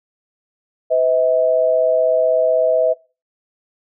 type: tone pair together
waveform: sine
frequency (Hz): 506 / 642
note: B4 / E5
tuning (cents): +42 / -46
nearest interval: major third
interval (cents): 412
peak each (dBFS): -17 / -14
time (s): 0.9-2.94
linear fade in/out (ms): 20
effects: noise-tail reverb RT60 0.3 s tail -20 dB re dry